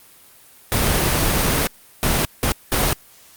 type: noise bursts at uneven times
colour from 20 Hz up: pink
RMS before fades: -18 dBFS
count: 4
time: 0.72-1.67 / 2.03-2.25 / 2.43-2.52 / 2.72-2.93 s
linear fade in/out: 0 ms
effects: white hiss -48 dBFS RMS until 3.36 s + Opus 32 kbps